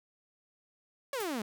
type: exponential sweep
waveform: sawtooth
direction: down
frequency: 579 to 199.7 Hz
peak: -29 dBFS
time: 1.13-1.42 s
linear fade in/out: 2 ms
type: noise with exponential decay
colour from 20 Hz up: white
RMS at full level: -39 dBFS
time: 1.2-1.36 s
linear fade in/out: 2 ms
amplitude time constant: 33 ms
effects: none